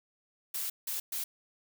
blue noise bursts at uneven times, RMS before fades -35 dBFS, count 3, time 0.54-0.7 / 0.87-1 / 1.12-1.24 s, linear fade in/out 5 ms, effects none

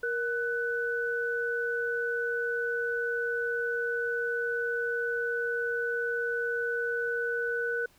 sine tone pair together, 470.3 / 1493 Hz, A#4 / F#6, +15 / +15 cents, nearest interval octave + minor sixth, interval 2000 cents, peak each -31 / -30 dBFS, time 0.03-7.86 s, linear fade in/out 5 ms, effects pink hiss -62 dBFS RMS until 7.98 s

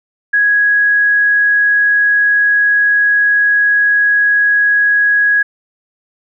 sine tone, 1663 Hz, G#6, 2 cents sharp, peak -8 dBFS, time 0.33-5.43 s, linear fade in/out 10 ms, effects none

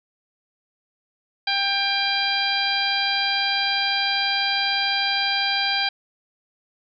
harmonic tone with a mistuned harmonic, 794 Hz, G5, 22 cents sharp, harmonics 1 / 2 / 3 / 4 / 5 / 6, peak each -27 / -27 / -27 / -27 / -27 / -27 dBFS, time 1.47-5.89 s, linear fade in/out 5 ms, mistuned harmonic 4, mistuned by +18 cents, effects none

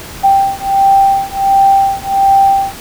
sine beating tone pair, 784 / 785.4 Hz, G5 / G5, 0 / +3 cents, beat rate 1.4 Hz, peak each -10 dBFS, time 0.23-2.75 s, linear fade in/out 20 ms, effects pink hiss -29 dBFS RMS until 2.8 s

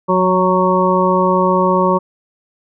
harmonic tone with a mistuned harmonic, 185 Hz, F#3, in tune, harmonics 1 / 2 / 3 / 5 / 6, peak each -17 / -17 / -17 / -17 / -17 dBFS, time 0.08-1.99 s, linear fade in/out 20 ms, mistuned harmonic 1, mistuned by -21 cents, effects none

